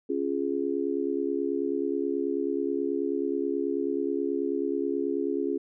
sine chord, Db major, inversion none, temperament just, 277.2 / 346.5 / 415.8 Hz, Db4 / F4 / Ab4, 0 / -14 / +2 cents, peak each -30 dBFS, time 0.09-5.58 s, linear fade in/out 10 ms, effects none

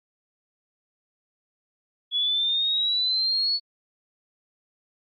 sine exponential sweep, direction up, 3370 to 4435 Hz, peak -21 dBFS, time 2.11-3.6 s, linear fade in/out 50 ms, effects AAC 64 kbps

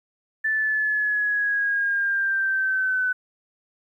sine linear sweep, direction down, 1760 to 1500 Hz, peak -20 dBFS, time 0.44-3.13 s, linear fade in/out 10 ms, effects 10-bit

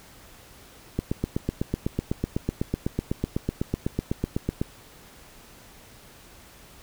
click train, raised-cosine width 3 ms, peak -11 dBFS, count 30, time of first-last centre 0.99-4.615 s, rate 8 Hz, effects pink hiss -50 dBFS RMS until 6.82 s

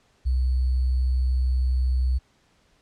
sine tone with sample-and-hold, 63.6 Hz, C2, 48 cents flat, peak -19 dBFS, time 0.25-2.19 s, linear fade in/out 20 ms, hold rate 4410 Hz, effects pink hiss -63 dBFS RMS until 2.81 s + low-pass 7000 Hz 12 dB/octave

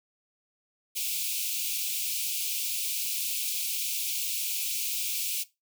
white high-pass noise, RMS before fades -31 dBFS, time 0.95-5.44 s, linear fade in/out 20 ms, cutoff 2300 Hz, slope 96 dB/octave, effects noise-tail reverb RT60 0.2 s tail -17 dB re dry

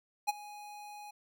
square tone with ADSR envelope, 830.6 Hz, G#5, in tune, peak -26 dBFS, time 0.27-1.11 s, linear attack 22 ms, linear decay 22 ms, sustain -20 dB, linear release 8 ms, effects none

